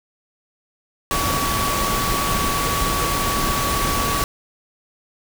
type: tone in noise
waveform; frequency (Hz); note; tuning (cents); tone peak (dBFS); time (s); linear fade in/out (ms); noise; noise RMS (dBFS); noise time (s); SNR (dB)
sine; 1133; C#6; +37; -23; 1.11-4.24; 0; pink; -22; 1.11-4.24; -4
effects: none